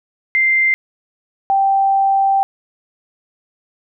sine tone pair in turn, 2089 / 782.5 Hz, C7 / G5, -3 / -3 cents, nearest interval octave + perfect fourth, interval 1700 cents, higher first, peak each -11 dBFS, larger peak neither, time 0.35-0.74 / 1.5-2.43 s, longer second, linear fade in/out 0 ms, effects none

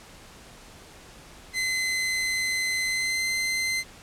sawtooth tone with pitch glide, 2048 to 2069 Hz, C7 to C7, -38 to -20 cents, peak -21 dBFS, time 1.53-3.84 s, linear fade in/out 50 ms, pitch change +18 cents, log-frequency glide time 2.86-3.22 s, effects pink hiss -48 dBFS RMS until 4.02 s + low-pass 10000 Hz 12 dB/octave

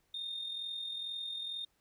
sine tone with amplitude modulation, 3657 Hz, A#7, 34 cents flat, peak -34 dBFS, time 0.14-1.65 s, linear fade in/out 5 ms, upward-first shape sine, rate 42.2 Hz, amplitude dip 50%, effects tanh soft clip ceiling -33 dBFS + pink hiss -75 dBFS RMS until 1.8 s

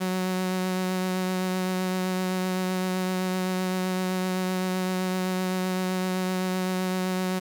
sawtooth tone with vibrato, 185 Hz, F#3, in tune, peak -21 dBFS, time 0-7.4 s, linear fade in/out 20 ms, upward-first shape triangle, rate 7.8 Hz, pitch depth 15 cents each way, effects 8-bit

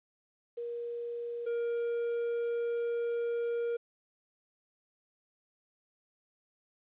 sine / triangle tone pair in turn, 473.5 / 470.5 Hz, A#4 / A#4, +27 / +16 cents, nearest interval unison, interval 11 cents, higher first, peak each -35 / -28 dBFS, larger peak second, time 0.57-1.46 / 1.46-3.77 s, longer second, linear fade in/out 10 ms, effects resampled to 8000 Hz + 11-bit

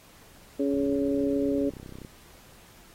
harmonic tone, 139.8 Hz, C#3, 15 cents sharp, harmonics 2 / 3 / 4, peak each -25 / -29 / -31 dBFS, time 0.59-1.7 s, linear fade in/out 10 ms
click train, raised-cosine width 3 ms, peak -29 dBFS, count 43, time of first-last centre 0.74-2.048 s, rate 32.1 Hz
effects pink hiss -54 dBFS RMS until 2.94 s + AAC 48 kbps

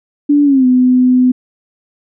sine tone with pitch glide, 290 to 252.5 Hz, D4 to B3, -22 to +39 cents, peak -6 dBFS, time 0.29-1.32 s, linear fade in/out 10 ms, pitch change -239 cents, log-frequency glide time 0.44-0.66 s, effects none

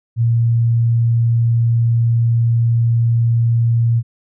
sine tone, 116.54 Hz, A#2, in tune, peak -11 dBFS, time 0.16-4.03 s, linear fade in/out 50 ms, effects none

